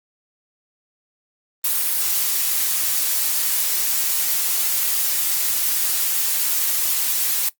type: noise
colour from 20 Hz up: blue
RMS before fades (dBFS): -20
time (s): 1.64-7.49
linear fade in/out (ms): 5
effects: noise-tail reverb RT60 0.1 s tail -17 dB re dry + Opus 32 kbps